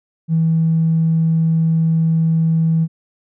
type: tone with tanh clipping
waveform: triangle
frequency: 162.5 Hz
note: E3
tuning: 24 cents flat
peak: -12 dBFS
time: 0.28-2.88 s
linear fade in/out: 50 ms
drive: 4 dB
effects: none